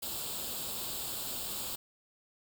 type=noise with comb filter; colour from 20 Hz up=white; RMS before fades=-38 dBFS; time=0.02-1.76 s; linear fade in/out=10 ms; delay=0.25 ms; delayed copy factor=+0.7; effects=none